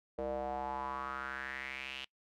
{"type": "tone with band-pass filter sweep", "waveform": "square", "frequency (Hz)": 66.3, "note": "C2", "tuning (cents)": 23, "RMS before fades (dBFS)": -40, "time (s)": [0.18, 2.05], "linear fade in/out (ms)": 5, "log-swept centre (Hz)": [530, 3000], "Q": 4.9, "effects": ["noise-tail reverb RT60 0.1 s tail -23 dB re dry"]}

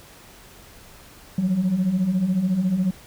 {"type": "beating tone pair", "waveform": "sine", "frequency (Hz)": [174.4, 188.4], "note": ["F3", "F#3"], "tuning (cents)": [-2, 32], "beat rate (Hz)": 14, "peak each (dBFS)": [-24, -18], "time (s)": [1.38, 2.91], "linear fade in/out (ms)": 5, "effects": ["tanh soft clip ceiling -15 dBFS", "pink hiss -47 dBFS RMS until 3.06 s"]}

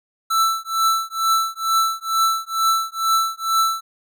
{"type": "tone with tremolo", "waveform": "square", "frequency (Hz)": 1326, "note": "E6", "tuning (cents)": 10, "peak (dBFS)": -14, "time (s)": [0.3, 3.81], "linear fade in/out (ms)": 10, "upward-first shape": "triangle", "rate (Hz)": 2.2, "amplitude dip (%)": 100, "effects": []}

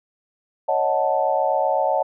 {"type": "chord", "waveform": "sine", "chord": "D# half-diminished seventh", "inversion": "third", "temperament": "equal with one note detuned", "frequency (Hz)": [554.4, 622.3, 735.7, 880], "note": ["C#5", "D#5", "F#5", "A5"], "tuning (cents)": [0, 0, -10, 0], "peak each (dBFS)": -23, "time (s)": [0.68, 2.03], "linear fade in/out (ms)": 10, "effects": []}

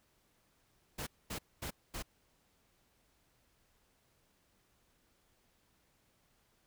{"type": "noise bursts", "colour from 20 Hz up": "pink", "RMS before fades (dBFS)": -41, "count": 4, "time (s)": [0.98, 2.026], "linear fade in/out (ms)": 10, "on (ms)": 89, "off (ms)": 230, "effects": ["pink hiss -73 dBFS RMS until 6.66 s"]}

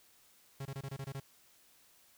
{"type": "tone bursts", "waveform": "45% pulse", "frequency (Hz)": 136.5, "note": "C#3", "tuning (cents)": -26, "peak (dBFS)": -39, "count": 8, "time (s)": [0.6, 1.2], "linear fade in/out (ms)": 5, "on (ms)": 54, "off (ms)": 24, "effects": ["white hiss -65 dBFS RMS until 2.17 s"]}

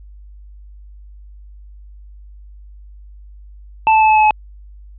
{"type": "tone with pitch steps", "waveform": "square", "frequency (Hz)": [880, 874.9, 869.9, 864.9, 859.9, 854.9], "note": ["A5", "A5", "A5", "A5", "A5", "G#5"], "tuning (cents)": [0, -10, -20, -30, -40, 50], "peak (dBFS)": -9, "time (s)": [3.87, 4.308], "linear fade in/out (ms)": 0, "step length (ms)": 73, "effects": ["added 50 Hz sine -36 dBFS peak until 4.98 s", "resampled to 8000 Hz"]}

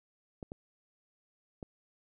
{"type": "clicks", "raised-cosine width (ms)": 2, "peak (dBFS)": -28, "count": 3, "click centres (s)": [0.428, 0.519, 1.628], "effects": []}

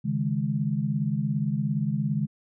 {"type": "chord", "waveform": "sine", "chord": "C# suspended second", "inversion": "none", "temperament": "just", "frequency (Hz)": [138.59, 155.92, 207.9], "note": ["C#3", "D#3", "G#3"], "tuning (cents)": [0, 4, 2], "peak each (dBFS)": -28, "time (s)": [0.04, 2.27], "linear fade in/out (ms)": 20, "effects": []}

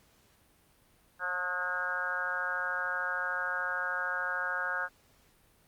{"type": "harmonic tone with a mistuned harmonic", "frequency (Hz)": 180, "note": "F#3", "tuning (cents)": -47, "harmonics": [3, 4, 5, 6, 7, 8, 9], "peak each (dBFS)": [-43, -44, -42, -44, -39, -34, -35], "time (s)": [1.19, 4.89], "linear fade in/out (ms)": 50, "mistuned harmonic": 8, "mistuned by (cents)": 16, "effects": ["pink hiss -65 dBFS RMS until 5.67 s", "Opus 48 kbps"]}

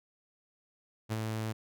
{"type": "tone with ADSR envelope", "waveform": "sawtooth", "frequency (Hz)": 110, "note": "A2", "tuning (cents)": 0, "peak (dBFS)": -26, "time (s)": [1.09, 1.53], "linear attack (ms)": 32, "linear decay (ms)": 33, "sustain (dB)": -3, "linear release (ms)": 15, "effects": []}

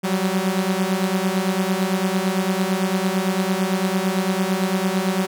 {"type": "beating tone pair", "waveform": "sawtooth", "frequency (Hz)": [184.4, 193.3], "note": ["F#3", "G3"], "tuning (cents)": [-6, -24], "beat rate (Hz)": 8.9, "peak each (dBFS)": -18, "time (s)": [0.03, 5.27], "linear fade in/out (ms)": 20, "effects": []}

